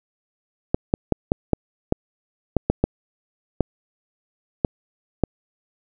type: clicks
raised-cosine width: 2 ms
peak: -3 dBFS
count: 12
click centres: 0.745 / 0.939 / 1.123 / 1.319 / 1.533 / 1.924 / 2.567 / 2.7 / 2.84 / 3.607 / 4.648 / 5.237 s
effects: none